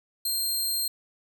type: tone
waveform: 15% pulse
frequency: 4188 Hz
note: C8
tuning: 1 cent sharp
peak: -19 dBFS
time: 0.25-0.88 s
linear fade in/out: 5 ms
effects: none